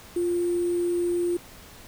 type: tone with sample-and-hold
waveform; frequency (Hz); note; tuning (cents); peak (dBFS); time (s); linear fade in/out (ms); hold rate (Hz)
sine; 349.2; F4; 0; -22; 0.16-1.37; 5; 8820
effects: pink hiss -47 dBFS RMS until 1.87 s